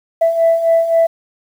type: beating tone pair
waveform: sine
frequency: 659.3 / 663.1 Hz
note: E5 / E5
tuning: 0 / +10 cents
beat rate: 3.8 Hz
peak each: -16 / -10 dBFS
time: 0.21-1.07 s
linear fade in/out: 10 ms
effects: tanh soft clip ceiling -5 dBFS + 7-bit